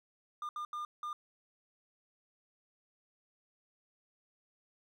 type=tone bursts at uneven times; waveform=triangle; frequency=1206 Hz; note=D6; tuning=46 cents sharp; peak=-35 dBFS; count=4; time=0.42-0.49 / 0.56-0.65 / 0.73-0.85 / 1.03-1.13 s; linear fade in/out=2 ms; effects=none